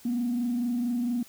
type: tone with frequency modulation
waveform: sine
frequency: 241.3 Hz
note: B3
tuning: 40 cents flat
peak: -24 dBFS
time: 0.05-1.23 s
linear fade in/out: 5 ms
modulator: 24.4 Hz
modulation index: 0.43
effects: tanh soft clip ceiling -21 dBFS + white hiss -53 dBFS RMS until 1.28 s